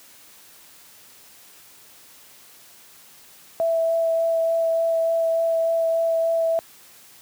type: tone with vibrato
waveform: sine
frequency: 659.3 Hz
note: E5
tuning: in tune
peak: -18 dBFS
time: 3.6-6.59 s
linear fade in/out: 0 ms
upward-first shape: sine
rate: 3.4 Hz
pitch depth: 9 cents each way
effects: white hiss -49 dBFS RMS until 7.21 s + high-pass 80 Hz 12 dB/octave